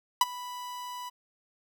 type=tone with ADSR envelope; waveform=45% pulse; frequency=987.8 Hz; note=B5; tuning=in tune; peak=-16 dBFS; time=0.21-1.1 s; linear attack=3 ms; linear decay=29 ms; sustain=-21 dB; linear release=18 ms; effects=none